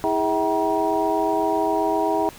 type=tone cluster; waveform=sine; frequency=324.4 / 412.1 / 648 / 768 / 953 Hz; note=E4 / G#4 / E5 / G5 / A#5; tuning=-28 / -13 / -30 / -36 / +38 cents; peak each=-25 dBFS; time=0.04-2.29 s; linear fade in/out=0 ms; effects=pink hiss -43 dBFS RMS until 2.38 s